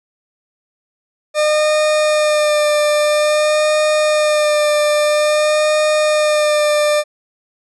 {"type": "tone with vibrato", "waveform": "40% pulse", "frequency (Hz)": 604, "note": "D5", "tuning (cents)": 48, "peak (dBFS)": -11, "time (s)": [1.34, 7.04], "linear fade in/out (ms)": 50, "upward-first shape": "sine", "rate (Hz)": 0.5, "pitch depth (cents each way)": 21, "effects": ["resampled to 24000 Hz"]}